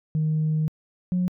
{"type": "tone pair in turn", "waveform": "sine", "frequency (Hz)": [155.56, 180.51], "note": ["D#3", "F#3"], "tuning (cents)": [0, -43], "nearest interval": "minor third", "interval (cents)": 257, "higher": "second", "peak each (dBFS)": -19, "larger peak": "neither", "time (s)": [[0.15, 0.68], [1.12, 1.28]], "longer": "first", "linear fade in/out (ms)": 0, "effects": ["tanh soft clip ceiling -17 dBFS"]}